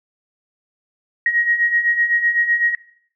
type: beating tone pair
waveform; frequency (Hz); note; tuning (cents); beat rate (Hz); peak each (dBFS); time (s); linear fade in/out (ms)
sine; 1883 / 1890.9; A#6 / A#6; +17 / +24; 7.9; -22 / -16; 1.26-2.75; 2
effects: noise-tail reverb RT60 0.6 s tail -19 dB re dry